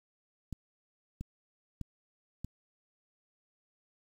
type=clicks; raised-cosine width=5 ms; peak=-26 dBFS; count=4; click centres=0.527 / 1.21 / 1.813 / 2.446 s; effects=9-bit